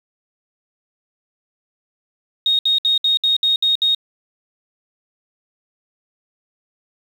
sine tone bursts, 3729 Hz, A#7, in tune, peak -13 dBFS, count 8, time 2.46-3.948 s, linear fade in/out 2 ms, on 130 ms, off 64 ms, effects 7-bit

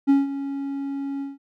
triangle tone with ADSR envelope, 277.2 Hz, C#4, in tune, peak -10 dBFS, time 0.07-1.38 s, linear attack 27 ms, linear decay 170 ms, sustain -14 dB, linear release 170 ms, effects none

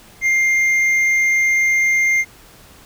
triangle tone with hard clipping, 2108 Hz, C7, 12 cents sharp, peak -14 dBFS, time 0.21-2.25 s, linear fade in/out 50 ms, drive 7 dB, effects pink hiss -45 dBFS RMS until 2.85 s

